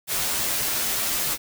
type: noise with comb filter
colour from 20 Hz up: white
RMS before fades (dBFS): -25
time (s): 0.07-1.38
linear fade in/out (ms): 50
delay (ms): 11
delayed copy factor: -0.75
effects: none